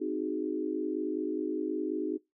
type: chord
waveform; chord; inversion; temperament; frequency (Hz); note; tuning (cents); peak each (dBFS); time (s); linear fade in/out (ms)
sine; Ab dominant seventh; first; equal; 261.6 / 311.1 / 370 / 415.3; C4 / Eb4 / Gb4 / Ab4; 0 / 0 / 0 / 0; -38 / -33 / -35 / -37; 0-2.18; 20
effects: noise-tail reverb RT60 0.2 s tail -23 dB re dry